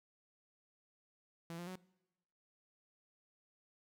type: tone with pitch steps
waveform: sawtooth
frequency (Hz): 167.6 / 174.4 / 184.9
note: E3 / F3 / F#3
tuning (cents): +29 / -2 / -1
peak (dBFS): -40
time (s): 1.5-1.755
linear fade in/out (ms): 0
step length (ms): 85
effects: noise-tail reverb RT60 1.0 s tail -23 dB re dry